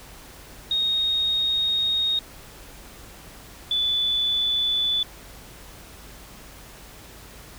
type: tone pair in turn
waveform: sine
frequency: 3729 / 3477 Hz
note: A#7 / A7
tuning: 0 / -21 cents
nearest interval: minor second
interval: 121 cents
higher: first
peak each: -20 dBFS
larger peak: neither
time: 0.71-2.19 / 3.71-5.03 s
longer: first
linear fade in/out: 2 ms
effects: added 50 Hz sine -49 dBFS peak until 7.58 s + pink hiss -45 dBFS RMS until 7.58 s